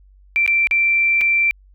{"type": "tone with dropouts", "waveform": "sine", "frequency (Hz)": 2349, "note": "D7", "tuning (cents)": 0, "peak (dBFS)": -13, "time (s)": [0.36, 1.51], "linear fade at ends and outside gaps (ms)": 0, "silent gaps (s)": [[0.463, 0.477], [0.671, 0.711], [1.21, 1.214]], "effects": ["added 48 Hz sine -46 dBFS peak until 1.74 s"]}